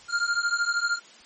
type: beating tone pair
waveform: square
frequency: 1396.9 / 1409.9 Hz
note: F6 / F6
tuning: 0 / +16 cents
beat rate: 13 Hz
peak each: -27 dBFS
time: 0.08-1 s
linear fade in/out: 50 ms
effects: white hiss -50 dBFS RMS until 1.25 s + MP3 32 kbps